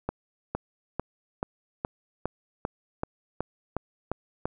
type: accelerating click train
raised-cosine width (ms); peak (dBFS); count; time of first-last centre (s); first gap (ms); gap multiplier
1; -14; 12; 0.09-4.455; 460; 0.97
effects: none